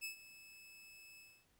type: tone with ADSR envelope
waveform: sawtooth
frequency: 2607 Hz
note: E7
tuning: 20 cents flat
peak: -37 dBFS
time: 0.01-1.46 s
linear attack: 33 ms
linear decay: 110 ms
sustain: -16 dB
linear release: 270 ms
effects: pink hiss -75 dBFS RMS until 1.59 s